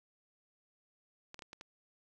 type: clicks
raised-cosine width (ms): 0.2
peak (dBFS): -30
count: 5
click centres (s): 1.344 / 1.392 / 1.422 / 1.531 / 1.611
effects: none